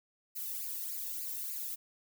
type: noise with flanger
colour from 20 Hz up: violet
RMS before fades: -39 dBFS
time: 0.35-1.76 s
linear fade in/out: 20 ms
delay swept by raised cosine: 0.42 to 1.15 ms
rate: 3.4 Hz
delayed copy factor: +0.85
effects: none